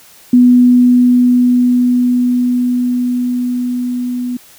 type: tone with level ramp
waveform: sine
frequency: 246.9 Hz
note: B3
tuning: in tune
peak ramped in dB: -3 to -16 dBFS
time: 0.33-4.37 s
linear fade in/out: 5 ms
effects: white hiss -42 dBFS RMS until 4.58 s